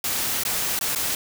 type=noise with dropouts; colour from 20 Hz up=white; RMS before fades=-25 dBFS; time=0.04-1.15 s; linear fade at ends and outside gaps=2 ms; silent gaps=0.436-0.451 / 0.791-0.81 / 0.95-0.958 s; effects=none